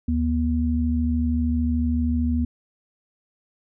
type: tone pair together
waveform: sine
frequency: 75.94 / 241.1 Hz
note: D#2 / B3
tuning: -41 / -41 cents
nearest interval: octave + minor sixth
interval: 2000 cents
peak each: -22 dBFS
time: 0.08-2.45 s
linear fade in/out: 5 ms
effects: none